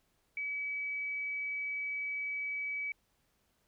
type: tone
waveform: sine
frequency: 2284 Hz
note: D7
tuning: 49 cents flat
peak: -34 dBFS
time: 0.37-2.92 s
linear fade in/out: 2 ms
effects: pink hiss -75 dBFS RMS until 3.67 s